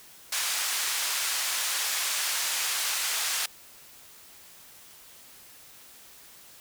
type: band-pass noise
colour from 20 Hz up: white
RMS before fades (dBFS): -29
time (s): 0.32-3.46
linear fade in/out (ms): 5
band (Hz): 990 to 9100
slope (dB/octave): 12
effects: white hiss -51 dBFS RMS until 6.6 s